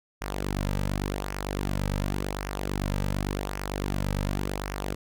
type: tone with flanger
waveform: sawtooth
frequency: 48.89 Hz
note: G1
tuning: 4 cents flat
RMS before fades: -30 dBFS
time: 0.21-4.95 s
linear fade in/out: 10 ms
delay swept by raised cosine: 0.25 to 2.85 ms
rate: 0.89 Hz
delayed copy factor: -0.6
effects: none